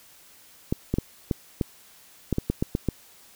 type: clicks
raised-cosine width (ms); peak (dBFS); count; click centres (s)
3; -10; 11; 0.725 / 0.94 / 0.985 / 1.312 / 1.612 / 2.327 / 2.384 / 2.5 / 2.625 / 2.751 / 2.887
effects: white hiss -53 dBFS RMS until 3.35 s